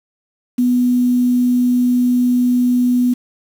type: tone with quantisation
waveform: sine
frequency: 246.9 Hz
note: B3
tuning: in tune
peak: -11 dBFS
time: 0.58-3.14 s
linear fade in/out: 10 ms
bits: 6
effects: none